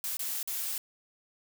blue noise with dropouts, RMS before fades -34 dBFS, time 0.04-0.78 s, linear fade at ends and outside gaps 1 ms, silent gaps 0.17-0.193 / 0.429-0.475 s, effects none

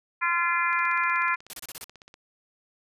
harmonic tone, 343.9 Hz, F4, 27 cents flat, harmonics 3 / 4 / 5 / 6 / 7, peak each -27 / -28 / -29 / -30 / -30 dBFS, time 0.21-1.36 s, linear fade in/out 20 ms
click train, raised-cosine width 0.2 ms, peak -30 dBFS, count 24, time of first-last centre 0.73-2.141 s, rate 16.3 Hz
white noise bursts, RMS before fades -38 dBFS, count 6, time 1.5-1.842 s, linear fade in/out 0 ms, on 32 ms, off 30 ms
effects resampled to 32000 Hz

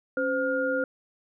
sine tone cluster, 275.2 / 516 / 1419 Hz, C#4 / C5 / F6, -12 / -24 / +27 cents, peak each -31 / -26 / -29 dBFS, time 0.17-0.84 s, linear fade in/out 2 ms, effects none

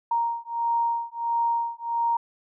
sine beating tone pair, 932.3 / 933.8 Hz, A#5 / A#5, 0 / +3 cents, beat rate 1.5 Hz, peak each -26 dBFS, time 0.11-2.17 s, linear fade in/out 5 ms, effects none

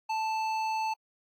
triangle tone with hard clipping, 880 Hz, A5, in tune, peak -30 dBFS, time 0.09-0.94 s, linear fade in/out 10 ms, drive 15 dB, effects AAC 64 kbps

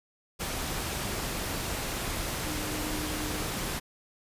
sine tone in noise, 304.7 Hz, D#4, 36 cents flat, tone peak -37 dBFS, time 2.45-3.44 s, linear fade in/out 20 ms, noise pink, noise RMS -33 dBFS, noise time 0.39-3.8 s, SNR -7 dB, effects resampled to 32000 Hz

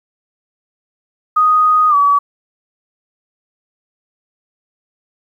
sine tone with pitch glide, 1244.5 to 1141.2 Hz, D#6 to C#6, 0 to +50 cents, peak -8 dBFS, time 1.36-2.19 s, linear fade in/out 10 ms, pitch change -150 cents, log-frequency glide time 1.89-1.95 s, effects 8-bit

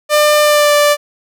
sawtooth tone with pitch glide, 598 to 587 Hz, D5 to D5, +31 to -1 cents, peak -4 dBFS, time 0.09-0.97 s, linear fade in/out 50 ms, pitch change -32 cents, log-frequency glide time 0.41-0.74 s, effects none

